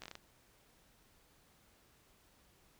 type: slowing click train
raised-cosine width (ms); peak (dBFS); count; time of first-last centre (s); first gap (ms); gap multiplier
0.2; -29; 6; 0.02-0.154; 16; 1.26
effects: pink hiss -68 dBFS RMS until 2.79 s